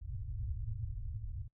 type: low-pass noise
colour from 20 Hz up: white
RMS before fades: -40 dBFS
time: 0.01-1.48 s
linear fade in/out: 10 ms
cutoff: 120 Hz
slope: 96 dB/octave
effects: noise-tail reverb RT60 0.1 s tail -23 dB re dry